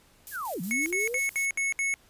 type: noise with tremolo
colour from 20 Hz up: violet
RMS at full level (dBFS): -38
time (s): 0.27-1.46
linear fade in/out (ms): 0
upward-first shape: square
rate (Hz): 5.5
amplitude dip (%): 55
type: linear two-way sweep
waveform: sine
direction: down then up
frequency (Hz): 1760 to 164.3 to 530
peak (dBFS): -31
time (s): 0.31-1.2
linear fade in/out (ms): 50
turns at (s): 0.61
type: tone bursts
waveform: square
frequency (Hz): 2200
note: C#7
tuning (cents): -14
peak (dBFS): -26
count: 6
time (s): 0.71-1.94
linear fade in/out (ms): 0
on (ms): 150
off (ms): 66
effects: pink hiss -60 dBFS RMS until 2.09 s + resampled to 32000 Hz